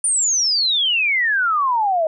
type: exponential sweep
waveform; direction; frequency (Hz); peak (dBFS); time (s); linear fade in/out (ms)
sine; down; 9397 to 618; -15; 0.04-2.07; 2
effects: none